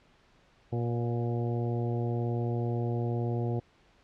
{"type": "harmonic tone with a mistuned harmonic", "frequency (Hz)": 118.8, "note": "A#2", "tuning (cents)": 33, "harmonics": [1, 2, 3, 4, 5, 6, 7], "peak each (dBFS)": [-29, -37, -36, -39, -45, -42, -48], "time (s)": [0.72, 3.6], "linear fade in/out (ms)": 10, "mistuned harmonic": 5, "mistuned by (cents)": -32, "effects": ["pink hiss -63 dBFS RMS until 4.03 s", "low-pass 4000 Hz 12 dB/octave"]}